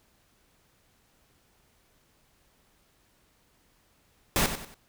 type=noise with echo; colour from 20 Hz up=pink; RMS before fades=-24 dBFS; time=4.36-4.46 s; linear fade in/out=0 ms; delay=94 ms; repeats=3; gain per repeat=-9 dB; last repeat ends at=4.742 s; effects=pink hiss -66 dBFS RMS until 4.88 s